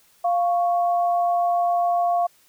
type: tone pair together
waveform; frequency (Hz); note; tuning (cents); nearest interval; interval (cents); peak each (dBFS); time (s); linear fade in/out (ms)
sine; 698.5 / 1108.8; F5 / C#6; 0 / 0; minor sixth; 800; -18 / -29; 0.24-2.27; 10
effects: white hiss -58 dBFS RMS until 2.48 s

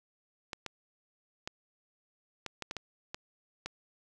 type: clicks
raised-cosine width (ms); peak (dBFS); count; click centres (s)
0.2; -20; 9; 0.532 / 0.663 / 1.475 / 2.463 / 2.623 / 2.711 / 2.767 / 3.145 / 3.66
effects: none

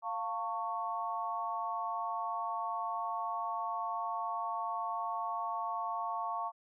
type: chord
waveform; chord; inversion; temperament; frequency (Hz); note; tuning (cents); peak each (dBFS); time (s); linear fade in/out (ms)
sine; F augmented; none; equal with one note detuned; 698.5 / 899.5 / 1108.7; F5 / A5 / C#6; 0 / +38 / 0; -39 / -38 / -37; 0.02-6.52; 50
effects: none

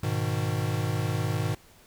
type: chord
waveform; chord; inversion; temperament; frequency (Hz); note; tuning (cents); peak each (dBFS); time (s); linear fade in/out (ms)
square; G# minor; none; equal; 103.83 / 123.47 / 155.56; G#2 / B2 / D#3; 0 / 0 / 0; -30 / -31 / -32; 0.03-1.55; 5
effects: pink hiss -56 dBFS RMS until 1.86 s

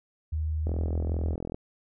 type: tone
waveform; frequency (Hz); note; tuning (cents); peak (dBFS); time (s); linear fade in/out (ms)
sine; 77.9; D#2; +3; -26; 0.32-1.36; 10
type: click train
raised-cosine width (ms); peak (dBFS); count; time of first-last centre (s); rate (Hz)
2; -21; 38; 0.67-1.545; 42.3
effects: none

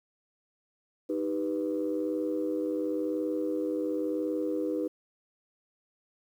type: chord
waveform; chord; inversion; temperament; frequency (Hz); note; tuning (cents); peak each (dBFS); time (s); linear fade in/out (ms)
sine; Eb augmented; none; equal; 311.1 / 392 / 493.9; Eb4 / G4 / B4; 0 / 0 / 0; -30 / -34 / -32; 1.09-4.88; 10
effects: tanh soft clip ceiling -20 dBFS + 10-bit

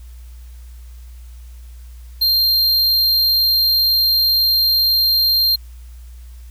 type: tone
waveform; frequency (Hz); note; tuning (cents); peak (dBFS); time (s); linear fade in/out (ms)
square; 4186; C8; 0; -13; 2.21-5.56; 10
effects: added 60 Hz sine -34 dBFS peak until 6.5 s + white hiss -53 dBFS RMS until 6.5 s

